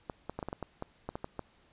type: clicks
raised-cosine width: 1 ms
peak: -22 dBFS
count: 12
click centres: 0.098 / 0.296 / 0.39 / 0.428 / 0.486 / 0.529 / 0.627 / 0.824 / 1.09 / 1.155 / 1.244 / 1.393 s
effects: pink hiss -65 dBFS RMS until 1.72 s + resampled to 8000 Hz